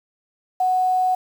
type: tone with quantisation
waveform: sine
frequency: 740 Hz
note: F#5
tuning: in tune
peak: -16 dBFS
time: 0.6-1.15 s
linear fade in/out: 5 ms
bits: 7
effects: none